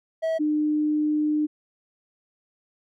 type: tone pair in turn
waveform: triangle / sine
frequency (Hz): 647 / 302.2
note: E5 / D4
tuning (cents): -32 / +50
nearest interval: octave + minor second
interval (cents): 1318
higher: first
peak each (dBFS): -20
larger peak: neither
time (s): 0.22-0.39 / 0.39-1.47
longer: second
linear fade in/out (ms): 20
effects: none